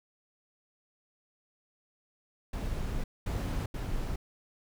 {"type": "noise bursts at uneven times", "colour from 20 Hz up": "brown", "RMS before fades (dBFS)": -33, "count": 3, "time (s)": [[2.53, 3.04], [3.26, 3.66], [3.74, 4.16]], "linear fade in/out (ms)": 5, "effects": []}